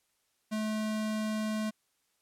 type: tone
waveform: square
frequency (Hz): 215.8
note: A3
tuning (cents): -33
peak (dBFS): -31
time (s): 0.51-1.71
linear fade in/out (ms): 20
effects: white hiss -75 dBFS RMS until 2.21 s + low-pass 12000 Hz 12 dB/octave